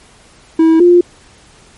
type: tone pair in turn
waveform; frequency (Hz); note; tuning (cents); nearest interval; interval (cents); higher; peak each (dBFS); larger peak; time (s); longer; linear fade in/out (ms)
triangle / sine; 323.9 / 351.5; E4 / F4; -30 / +11; minor second; 141; second; -3; neither; 0.59-0.8 / 0.8-1.01; neither; 5
effects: pink hiss -44 dBFS RMS until 1.77 s + MP3 48 kbps